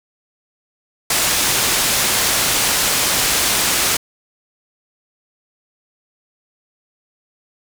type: low-pass noise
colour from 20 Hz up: white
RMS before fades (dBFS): -17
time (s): 1.1-3.97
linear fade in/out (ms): 5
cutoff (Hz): 10000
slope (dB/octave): 12
effects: none